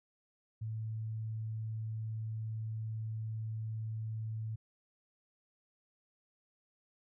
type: tone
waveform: sine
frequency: 110.3 Hz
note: A2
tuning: 5 cents sharp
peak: -36 dBFS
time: 0.61-4.56 s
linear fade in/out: 10 ms
effects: none